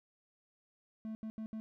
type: tone bursts at uneven times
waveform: triangle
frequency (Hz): 219.6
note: A3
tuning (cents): -3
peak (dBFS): -37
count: 4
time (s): 1.05-1.15 / 1.23-1.3 / 1.38-1.46 / 1.53-1.6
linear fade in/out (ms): 0
effects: none